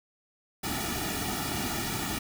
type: noise with comb filter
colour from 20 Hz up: pink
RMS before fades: -32 dBFS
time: 0.63-2.19 s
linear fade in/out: 10 ms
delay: 1.9 ms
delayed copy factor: -0.85
effects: none